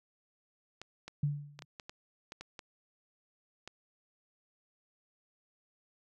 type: clicks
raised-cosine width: 0.2 ms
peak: -27 dBFS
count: 10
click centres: 0.816 / 1.08 / 1.591 / 1.622 / 1.798 / 1.895 / 2.321 / 2.41 / 2.592 / 3.676 s
type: tone with exponential decay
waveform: sine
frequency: 145.2 Hz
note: D3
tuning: 19 cents flat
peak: -25 dBFS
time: 1.23-1.65 s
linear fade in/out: 5 ms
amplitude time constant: 91 ms
effects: none